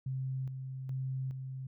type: tone with tremolo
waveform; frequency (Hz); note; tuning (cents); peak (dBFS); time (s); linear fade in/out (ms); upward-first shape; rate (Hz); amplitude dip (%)
sine; 131.7; C3; +12; -33; 0.06-1.67; 5; square; 1.2; 45
effects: none